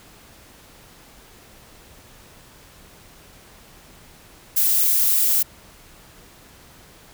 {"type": "noise", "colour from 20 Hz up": "violet", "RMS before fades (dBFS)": -18, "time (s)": [4.56, 5.43], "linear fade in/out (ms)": 10, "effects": ["pink hiss -48 dBFS RMS until 7.13 s"]}